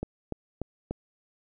click train, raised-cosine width 2 ms, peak -18 dBFS, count 4, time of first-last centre 0.03-0.91 s, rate 3.41 Hz, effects none

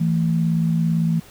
sine tone pair together, 164.81 / 222.6 Hz, E3 / A3, 0 / +20 cents, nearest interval perfect fourth, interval 520 cents, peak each -17 / -24 dBFS, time 0-1.2 s, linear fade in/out 10 ms, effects pink hiss -46 dBFS RMS until 1.3 s

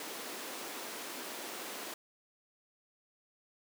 pink high-pass noise, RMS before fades -43 dBFS, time 0-1.94 s, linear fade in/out 2 ms, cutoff 270 Hz, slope 24 dB/octave, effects none

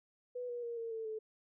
sine tone with pitch steps, 493.9 / 481.8 / 470 / 458.4 / 447.2 / 436.2 Hz, B4 / B4 / A#4 / A#4 / A4 / A4, 0 / -43 / +14 / -29 / +28 / -15 cents, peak -38 dBFS, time 0.35-1.19 s, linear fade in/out 10 ms, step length 140 ms, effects none

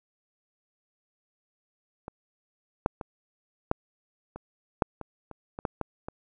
clicks, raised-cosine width 1 ms, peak -23 / -8 / -21 / -9 / -25 / -7 / -23 / -27 / -22 / -13 / -15 / -21 dBFS, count 12, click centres 2.081 / 2.861 / 3.012 / 3.714 / 4.36 / 4.822 / 5.013 / 5.313 / 5.589 / 5.652 / 5.813 / 6.085 s, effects none

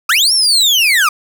35% pulse linear two-way sweep, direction up then down, 1164 to 5588 to 1164 Hz, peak -7 dBFS, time 0.09-1.09 s, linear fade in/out 5 ms, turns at 0.33 s, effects none

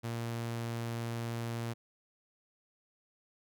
sawtooth tone, 116.54 Hz, A#2, in tune, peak -31 dBFS, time 0.03-1.74 s, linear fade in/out 20 ms, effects none

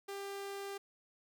sawtooth tone, 397 Hz, G4, 22 cents sharp, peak -37 dBFS, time 0.08-0.78 s, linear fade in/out 10 ms, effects none

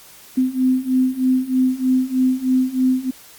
sine beating tone pair, 255.6 / 258.8 Hz, C4 / C4, -40 / -19 cents, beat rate 3.2 Hz, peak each -19 / -17 dBFS, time 0.37-3.11 s, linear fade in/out 10 ms, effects white hiss -44 dBFS RMS until 3.38 s + Opus 48 kbps

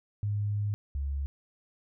sine tone pair in turn, 103.4 / 69.7 Hz, G#2 / C#2, -7 / +10 cents, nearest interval perfect fifth, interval 683 cents, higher first, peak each -27 / -29 dBFS, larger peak first, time 0.23-0.74 / 0.95-1.26 s, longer first, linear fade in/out 0 ms, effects none

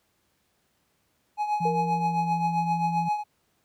triangle tone with tremolo, 839 Hz, G#5, 17 cents sharp, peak -19 dBFS, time 1.37-3.24 s, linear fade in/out 50 ms, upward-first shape triangle, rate 7.6 Hz, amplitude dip 70%
sine tone with pitch glide, 170 to 169.02 Hz, F3 to E3, -46 to +44 cents, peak -28 dBFS, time 1.6-3.09 s, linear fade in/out 10 ms, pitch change -10 cents, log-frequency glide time 1.96-2.2 s
sine tone with exponential decay, 468.5 Hz, A#4, 9 cents sharp, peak -25 dBFS, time 1.65-2.62 s, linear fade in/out 5 ms, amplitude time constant 210 ms
effects pink hiss -70 dBFS RMS until 3.64 s + high-pass 80 Hz 12 dB/octave

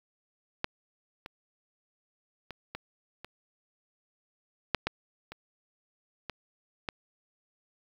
clicks, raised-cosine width 0.3 ms, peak -12 / -25 / -24 / -21 / -26 / -8 / -12 / -26 / -20 / -16 dBFS, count 10, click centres 0.644 / 1.261 / 2.507 / 2.75 / 3.246 / 4.747 / 4.87 / 5.32 / 6.297 / 6.888 s, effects 8-bit

